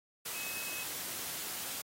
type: tone in noise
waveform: sine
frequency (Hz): 2564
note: E7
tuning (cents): -49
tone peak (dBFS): -43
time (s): 0.34-0.84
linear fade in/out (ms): 10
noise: white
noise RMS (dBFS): -40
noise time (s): 0.25-1.82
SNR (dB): -6
effects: high-pass 100 Hz 12 dB/octave + AAC 48 kbps